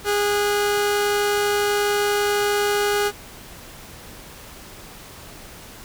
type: tone pair together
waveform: sawtooth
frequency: 410.4 / 1462.5 Hz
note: G#4 / F#6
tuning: -21 / -21 cents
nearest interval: octave + minor seventh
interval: 2200 cents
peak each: -15 / -24 dBFS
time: 0.04-3.12 s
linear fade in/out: 50 ms
effects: pink hiss -41 dBFS RMS until 5.84 s